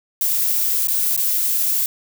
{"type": "noise with dropouts", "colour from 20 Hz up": "violet", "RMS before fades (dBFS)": -19, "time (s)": [0.21, 1.86], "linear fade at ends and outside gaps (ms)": 1, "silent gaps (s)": [[0.872, 0.883], [1.164, 1.176]], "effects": []}